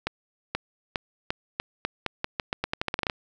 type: accelerating click train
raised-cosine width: 0.3 ms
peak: -10 dBFS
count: 19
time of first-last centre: 0.07-3.098 s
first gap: 480 ms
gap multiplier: 0.85
effects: none